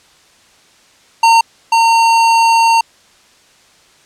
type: tone pair in turn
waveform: square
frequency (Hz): 914 / 914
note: A#5 / A#5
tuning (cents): -34 / -34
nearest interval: unison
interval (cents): 0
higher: neither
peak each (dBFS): -6 / -8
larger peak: first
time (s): 1.23-1.41 / 1.72-2.81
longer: second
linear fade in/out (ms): 5
effects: white hiss -48 dBFS RMS until 4.05 s + low-pass 7000 Hz 12 dB/octave